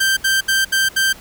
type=tone bursts; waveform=sawtooth; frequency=1568 Hz; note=G6; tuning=in tune; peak=-10 dBFS; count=5; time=0-1.13 s; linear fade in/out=10 ms; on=170 ms; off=70 ms; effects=pink hiss -41 dBFS RMS until 1.2 s